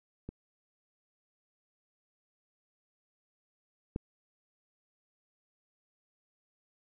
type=clicks; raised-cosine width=3 ms; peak=-27 / -20 dBFS; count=2; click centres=0.29 / 3.961 s; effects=none